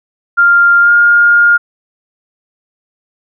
sine tone with pitch glide, 1396.9 to 1415.6 Hz, F6 to F6, 0 to +23 cents, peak -4 dBFS, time 0.37-1.58 s, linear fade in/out 20 ms, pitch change +23 cents, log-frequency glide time 0.81-0.91 s, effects none

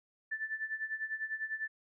sine tone with tremolo, 1760 Hz, A6, in tune, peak -32 dBFS, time 0.31-1.68 s, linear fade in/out 10 ms, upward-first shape sine, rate 10 Hz, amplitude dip 80%, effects none

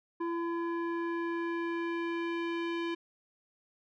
square tone with low-pass filter sweep, 337.8 Hz, E4, 42 cents sharp, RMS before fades -34 dBFS, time 0.2-2.95 s, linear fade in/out 10 ms, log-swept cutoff 1200 to 3000 Hz, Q 1.7, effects none

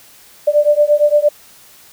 sine beating tone pair, 587.3 / 596 Hz, D5 / D5, 0 / +25 cents, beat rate 8.7 Hz, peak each -12 dBFS, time 0.47-1.29 s, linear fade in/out 10 ms, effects white hiss -44 dBFS RMS until 1.92 s

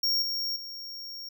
square tone with level steps, 5540 Hz, F8, 15 cents flat, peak -24 / -29 / -38 dBFS, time 0.03-1.29 s, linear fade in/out 5 ms, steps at 0.22 / 0.56 s, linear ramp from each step 2 ms, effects none

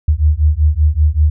sine beating tone pair, 73.6 / 78.8 Hz, D2 / D#2, +4 / +23 cents, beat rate 5.2 Hz, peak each -12 dBFS, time 0.08-1.3 s, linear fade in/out 5 ms, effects none

